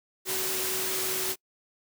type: tone in noise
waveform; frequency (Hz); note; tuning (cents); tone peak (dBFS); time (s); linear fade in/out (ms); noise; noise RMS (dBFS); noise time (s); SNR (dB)
sine; 375.9; F#4; +27; -36; 0.25-1.36; 50; white; -30; 0.25-1.36; -9
effects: noise-tail reverb RT60 0.1 s tail -26 dB re dry + high-pass 100 Hz 12 dB/octave